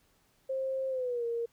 sine tone with pitch glide, 530 to 466.8 Hz, C5 to A#4, +22 to +2 cents, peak -30 dBFS, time 0.49-1.46 s, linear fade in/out 10 ms, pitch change -220 cents, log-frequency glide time 0.89-1.25 s, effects pink hiss -69 dBFS RMS until 1.52 s

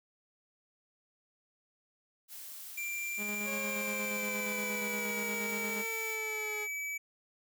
blue noise, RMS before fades -46 dBFS, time 2.28-6.18 s, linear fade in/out 50 ms
square tone with pitch glide, 2365 to 2294 Hz, D7 to D7, +12 to -41 cents, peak -36 dBFS, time 2.77-6.98 s, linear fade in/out 10 ms, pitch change -53 cents, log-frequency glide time 3.66-5.19 s
sawtooth tone with tremolo, 207.4 Hz, G#3, 2 cents flat, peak -34 dBFS, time 3.17-5.85 s, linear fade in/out 50 ms, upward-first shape square, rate 8.5 Hz, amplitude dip 35%
sawtooth exponential sweep, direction down, 550 to 420.8 Hz, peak -36 dBFS, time 3.44-6.68 s, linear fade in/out 50 ms
effects none

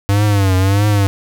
square tone with vibrato, 98.8 Hz, G2, 14 cents sharp, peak -11 dBFS, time 0.09-1.07 s, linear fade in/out 0 ms, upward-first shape triangle, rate 1.6 Hz, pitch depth 120 cents each way, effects none

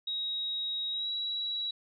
sine tone with pitch glide, 3800 to 3893 Hz, A#7 to B7, +33 to -26 cents, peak -31 dBFS, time 0.07-1.71 s, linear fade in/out 5 ms, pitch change +41 cents, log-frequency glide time 0.91-1.09 s, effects none

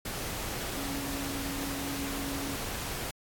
sine tone in noise, 277.2 Hz, C#4, in tune, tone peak -36 dBFS, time 0.77-2.56 s, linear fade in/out 5 ms, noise pink, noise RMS -36 dBFS, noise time 0.05-3.11 s, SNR -3 dB, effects AAC 64 kbps

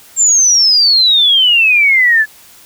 sine exponential sweep, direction down, 7459 to 1700 Hz, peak -6 dBFS, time 0.16-2.26 s, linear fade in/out 50 ms, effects white hiss -41 dBFS RMS until 2.65 s

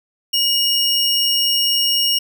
square tone pair together, 2894 / 5530 Hz, F#7 / F8, -39 / -18 cents, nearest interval major seventh, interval 1121 cents, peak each -18 dBFS, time 0.33-2.19 s, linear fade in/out 10 ms, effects none

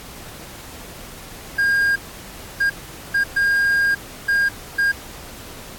triangle tone bursts at uneven times, 1616 Hz, G#6, 48 cents flat, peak -13 dBFS, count 6, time 1.58-1.96 / 2.6-2.7 / 3.14-3.24 / 3.36-3.95 / 4.28-4.49 / 4.78-4.92 s, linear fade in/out 10 ms, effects pink hiss -38 dBFS RMS until 5.78 s + AAC 64 kbps

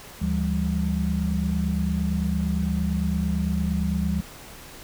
sine tone cluster, 74.6 / 170.6 / 199.4 Hz, D2 / F3 / G3, +28 / -40 / +30 cents, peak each -26 dBFS, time 0.21-4.21 s, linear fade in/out 10 ms, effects pink hiss -43 dBFS RMS until 4.83 s

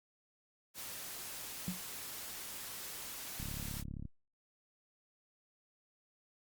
white noise, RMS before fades -45 dBFS, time 0.74-3.84 s, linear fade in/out 50 ms
sine tone with exponential decay, 182.5 Hz, F#3, 24 cents flat, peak -31 dBFS, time 1.68-1.84 s, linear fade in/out 0 ms, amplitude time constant 33 ms
click train, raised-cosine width 5 ms, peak -31 dBFS, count 24, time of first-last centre 3.4-4.053 s, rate 35.2 Hz
effects Opus 48 kbps

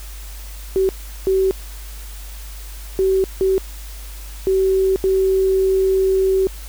sine tone bursts at uneven times, 381.8 Hz, G4, 46 cents flat, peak -13 dBFS, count 6, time 0.76-0.89 / 1.27-1.51 / 2.99-3.24 / 3.41-3.58 / 4.47-4.96 / 5.04-6.47 s, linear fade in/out 0 ms, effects added 50 Hz sine -31 dBFS peak until 6.68 s + white hiss -40 dBFS RMS until 6.68 s

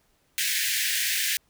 pink high-pass noise, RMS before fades -26 dBFS, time 0.38-1.37 s, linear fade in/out 0 ms, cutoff 1600 Hz, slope 96 dB/octave, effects pink hiss -67 dBFS RMS until 1.49 s

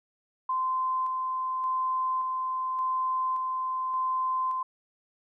sine tone with tremolo, 1035 Hz, C6, 19 cents flat, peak -25 dBFS, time 0.49-4.63 s, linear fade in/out 5 ms, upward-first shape square, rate 0.87 Hz, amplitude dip 25%, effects none

